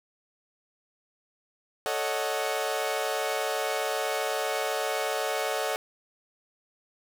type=chord; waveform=sawtooth; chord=D# half-diminished seventh; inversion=second; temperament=equal; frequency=440 / 554.4 / 622.3 / 740 Hz; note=A4 / C#5 / D#5 / F#5; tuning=0 / 0 / 0 / 0 cents; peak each=-29 dBFS; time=1.86-5.76 s; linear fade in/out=0 ms; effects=none